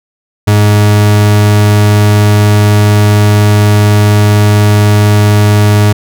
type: tone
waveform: 40% pulse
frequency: 104.2 Hz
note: G#2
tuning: 6 cents sharp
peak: -3 dBFS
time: 0.47-5.93 s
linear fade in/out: 10 ms
effects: none